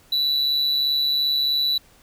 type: tone with amplitude modulation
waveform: triangle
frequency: 3951 Hz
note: B7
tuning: in tune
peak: -15 dBFS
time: 0.12-1.78 s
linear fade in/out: 5 ms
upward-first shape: sine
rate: 143 Hz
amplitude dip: 45%
effects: pink hiss -54 dBFS RMS until 2.02 s